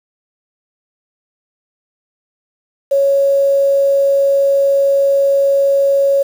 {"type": "tone with quantisation", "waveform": "sine", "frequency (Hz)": 554.4, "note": "C#5", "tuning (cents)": 0, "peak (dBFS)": -9, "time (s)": [2.91, 6.23], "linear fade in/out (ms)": 10, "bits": 6, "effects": []}